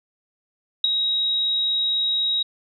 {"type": "tone with ADSR envelope", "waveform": "sine", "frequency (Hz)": 3809, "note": "A#7", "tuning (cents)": 37, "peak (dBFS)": -11, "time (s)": [0.84, 2.43], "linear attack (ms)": 4, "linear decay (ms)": 9, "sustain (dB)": -8, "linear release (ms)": 8, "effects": []}